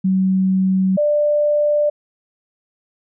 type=tone pair in turn; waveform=sine; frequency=188.9 / 592.1 Hz; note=F#3 / D5; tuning=+36 / +14 cents; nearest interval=octave + minor sixth; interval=1978 cents; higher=second; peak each=-13 dBFS; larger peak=neither; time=0.04-0.97 / 0.97-1.9 s; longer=neither; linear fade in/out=10 ms; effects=none